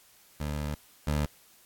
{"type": "tone pair in turn", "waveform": "20% pulse", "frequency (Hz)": [74.2, 74.2], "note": ["D2", "D2"], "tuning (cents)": [18, 18], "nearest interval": "unison", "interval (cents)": 0, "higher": "neither", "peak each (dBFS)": [-26, -21], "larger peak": "second", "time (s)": [[0.4, 0.75], [1.07, 1.26]], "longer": "first", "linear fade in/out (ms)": 5, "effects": ["white hiss -59 dBFS RMS until 1.65 s", "AAC 64 kbps"]}